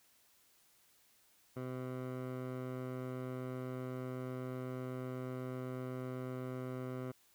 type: tone with low-pass filter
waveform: 15% pulse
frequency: 128 Hz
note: C3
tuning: 38 cents flat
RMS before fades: -42 dBFS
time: 1.56-7.12 s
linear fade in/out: 10 ms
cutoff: 1500 Hz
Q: 0.69
effects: white hiss -69 dBFS RMS until 7.34 s